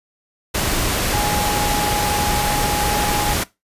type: tone in noise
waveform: sine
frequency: 830.6 Hz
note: G#5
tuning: in tune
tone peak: -21 dBFS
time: 1.13-3.34 s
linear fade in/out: 10 ms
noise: pink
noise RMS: -20 dBFS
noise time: 0.54-3.44 s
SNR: -4 dB
effects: noise-tail reverb RT60 0.2 s tail -19 dB re dry + resampled to 32000 Hz